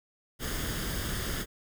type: noise with comb filter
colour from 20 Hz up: pink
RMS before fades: -33 dBFS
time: 0.39-1.46 s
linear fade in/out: 50 ms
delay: 0.6 ms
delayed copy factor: +0.55
effects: none